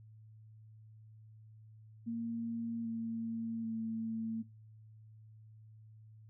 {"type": "tone with pitch steps", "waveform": "sine", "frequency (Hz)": [230.9, 227.6, 224.3], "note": ["A#3", "A#3", "A3"], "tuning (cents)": [-16, -41, 34], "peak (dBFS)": -35, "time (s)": [2.06, 4.43], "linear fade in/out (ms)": 20, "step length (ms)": 790, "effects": ["noise-tail reverb RT60 0.2 s tail -19 dB re dry", "added 109 Hz sine -54 dBFS peak until 6.29 s"]}